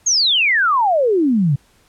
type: exponential sweep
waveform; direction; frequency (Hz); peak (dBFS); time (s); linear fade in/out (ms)
sine; down; 6740 to 130.81; -12; 0.06-1.56; 10
effects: pink hiss -55 dBFS RMS until 1.88 s + low-pass 12000 Hz 12 dB/octave